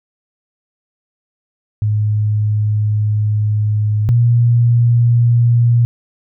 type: tone pair in turn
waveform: sine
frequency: 106 / 118.7 Hz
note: G#2 / A#2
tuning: +36 / +32 cents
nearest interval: major second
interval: 196 cents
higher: second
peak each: -12 / -8 dBFS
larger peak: second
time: 1.82-4.09 / 4.09-5.85 s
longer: first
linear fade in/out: 0 ms
effects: none